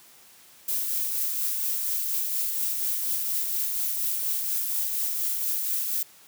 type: noise with tremolo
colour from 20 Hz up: violet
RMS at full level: -26 dBFS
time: 0.68-6.03 s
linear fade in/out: 5 ms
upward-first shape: triangle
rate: 4.2 Hz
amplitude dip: 35%
effects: white hiss -53 dBFS RMS until 6.27 s + high-pass 100 Hz 12 dB/octave